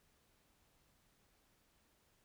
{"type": "silence", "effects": ["pink hiss -74 dBFS RMS until 2.24 s"]}